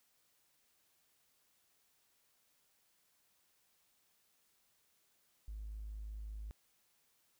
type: tone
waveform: triangle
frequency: 52.7 Hz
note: G#1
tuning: 26 cents sharp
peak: -39 dBFS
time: 5.48-6.51 s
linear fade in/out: 0 ms
effects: tanh soft clip ceiling -40 dBFS + white hiss -75 dBFS RMS until 7.39 s